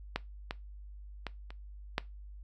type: clicks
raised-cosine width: 0.3 ms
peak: -15 / -19 / -20 / -30 / -13 dBFS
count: 5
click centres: 0.16 / 0.509 / 1.267 / 1.505 / 1.981 s
effects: noise-tail reverb RT60 0.2 s tail -20 dB re dry + added 50 Hz sine -45 dBFS peak until 2.43 s